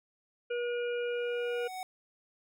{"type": "harmonic tone", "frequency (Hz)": 480.9, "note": "B4", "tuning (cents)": -46, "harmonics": [1, 3, 5, 6], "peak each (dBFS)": [-31, -41, -45, -47], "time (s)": [0.5, 1.68], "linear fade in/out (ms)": 10}
{"type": "tone with exponential growth", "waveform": "square", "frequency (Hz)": 745, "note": "F#5", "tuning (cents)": 12, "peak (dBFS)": -36, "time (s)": [0.91, 1.83], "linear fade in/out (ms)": 1, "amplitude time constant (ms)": 200}
{"effects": []}